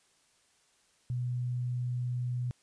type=tone; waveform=sine; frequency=123.47 Hz; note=B2; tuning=in tune; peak=-30 dBFS; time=1.1-2.51 s; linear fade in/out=0 ms; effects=white hiss -68 dBFS RMS until 2.62 s + resampled to 22050 Hz